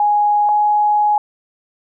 sine tone pair in turn, 830.6 / 836.9 Hz, G#5 / G#5, 0 / +13 cents, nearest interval unison, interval 13 cents, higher second, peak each -11 / -11 dBFS, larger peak neither, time 0-0.49 / 0.49-1.18 s, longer second, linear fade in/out 2 ms, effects none

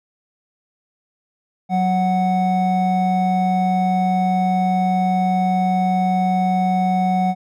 triangle tone pair together, 185 / 740 Hz, F#3 / F#5, 0 / 0 cents, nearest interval 2 octaves, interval 2400 cents, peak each -16 dBFS, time 1.69-7.35 s, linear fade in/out 50 ms, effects none

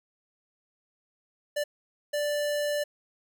square tone bursts at uneven times, 587.3 Hz, D5, in tune, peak -27 dBFS, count 2, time 1.56-1.64 / 2.13-2.84 s, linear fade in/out 10 ms, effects none

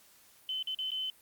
sine tone with dropouts, 3050 Hz, G7, 48 cents flat, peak -32 dBFS, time 0.49-1.1 s, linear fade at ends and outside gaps 1 ms, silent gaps 0.626-0.672 / 0.747-0.788 / 0.905-0.917 s, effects white hiss -61 dBFS RMS until 1.21 s + Opus 48 kbps

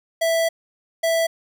square tone pair in turn, 659.3 / 659.3 Hz, E5 / E5, 0 / 0 cents, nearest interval unison, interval 0 cents, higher neither, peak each -18 dBFS, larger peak neither, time 0.21-0.49 / 1.03-1.27 s, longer first, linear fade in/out 10 ms, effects none

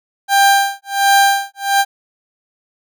30% pulse tone with tremolo, 793 Hz, G5, 20 cents sharp, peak -5 dBFS, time 0.28-1.85 s, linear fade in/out 50 ms, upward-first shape sine, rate 1.4 Hz, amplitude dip 100%, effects none

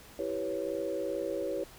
sine chord, C# half-diminished seventh, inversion first, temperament equal, 329.6 / 392 / 493.9 / 554.4 Hz, E4 / G4 / B4 / C#5, 0 / 0 / 0 / 0 cents, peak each -38 / -37 / -37 / -35 dBFS, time 0.19-1.64 s, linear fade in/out 2 ms, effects pink hiss -53 dBFS RMS until 1.78 s

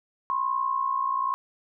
sine tone pair together, 1019 / 1079.6 Hz, C6 / C#6, -46 / -46 cents, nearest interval minor second, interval 100 cents, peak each -29 / -25 dBFS, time 0.3-1.34 s, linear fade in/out 0 ms, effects none

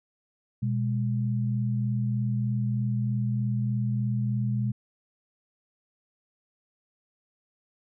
sine tone pair together, 121.85 / 205.1 Hz, B2 / G#3, -23 / -21 cents, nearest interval major sixth, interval 902 cents, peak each -25 / -30 dBFS, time 0.62-4.72 s, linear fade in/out 10 ms, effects none

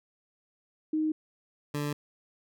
sine / 20% pulse tone pair in turn, 311.1 / 146.43 Hz, D#4 / D3, 0 / -5 cents, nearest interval octave + minor second, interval 1305 cents, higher first, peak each -25 dBFS, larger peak neither, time 0.93-1.12 / 1.74-1.93 s, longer neither, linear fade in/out 5 ms, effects none

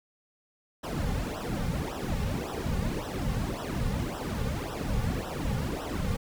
brown noise with flanger, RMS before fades -31 dBFS, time 0.83-6.17 s, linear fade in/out 10 ms, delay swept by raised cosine 0.44 to 3.14 ms, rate 1.8 Hz, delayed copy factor -0.9, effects none

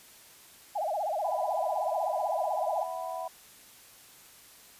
sine tone with vibrato, 716 Hz, F5, 43 cents sharp, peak -28 dBFS, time 0.75-2.84 s, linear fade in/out 10 ms, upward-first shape sine, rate 16 Hz, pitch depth 280 cents each way
sine chord, E suspended second, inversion none, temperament just, 659.3 / 741.7 / 988.9 Hz, E5 / F#5 / B5, 0 / +4 / +2 cents, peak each -37 / -37 / -39 dBFS, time 1.24-3.28 s, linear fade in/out 5 ms
effects white hiss -54 dBFS RMS until 4.79 s + resampled to 32000 Hz

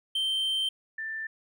triangle / sine tone pair in turn, 3124 / 1775.2 Hz, G7 / A6, -7 / +15 cents, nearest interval minor seventh, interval 978 cents, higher first, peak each -24 / -32 dBFS, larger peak first, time 0.15-0.69 / 0.98-1.27 s, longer first, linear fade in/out 5 ms, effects none

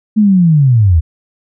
sine linear sweep, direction down, 220 to 74.1 Hz, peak -5 dBFS, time 0.16-1.01 s, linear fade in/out 20 ms, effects none

